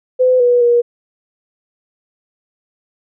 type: tone with pitch steps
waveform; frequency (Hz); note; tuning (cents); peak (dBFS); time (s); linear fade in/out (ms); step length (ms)
sine; 508 / 487.3 / 477.6; B4 / B4 / A#4; +49 / -23 / +42; -8; 0.19-0.82; 20; 210
effects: none